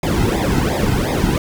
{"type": "noise with flanger", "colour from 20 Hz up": "brown", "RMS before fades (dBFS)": -17, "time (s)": [0.03, 1.38], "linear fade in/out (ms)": 2, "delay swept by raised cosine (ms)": [0.68, 1.78], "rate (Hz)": 2.8, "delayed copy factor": -1, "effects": []}